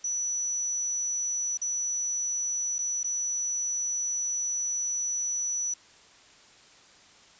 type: tone with dropouts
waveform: sine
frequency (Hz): 5920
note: F#8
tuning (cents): 0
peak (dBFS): -27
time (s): 0.04-5.74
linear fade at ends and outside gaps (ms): 5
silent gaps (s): 1.574-1.615 / 2.784-2.788 / 3.032-3.042
effects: white hiss -55 dBFS RMS until 7.39 s + resampled to 16000 Hz